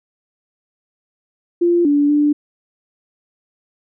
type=tone with pitch steps; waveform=sine; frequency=346.1 / 289.2 / 294.4 Hz; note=F4 / D4 / D4; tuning=-16 / -27 / +4 cents; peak=-11 dBFS; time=1.61-2.33 s; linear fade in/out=10 ms; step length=240 ms; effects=none